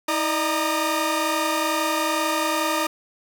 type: tone cluster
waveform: sawtooth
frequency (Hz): 320.7 / 599 / 931 / 1223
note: E4 / D5 / A#5 / D#6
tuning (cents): -48 / +34 / -2 / -30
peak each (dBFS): -23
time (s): 0.08-2.87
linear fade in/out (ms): 5
effects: none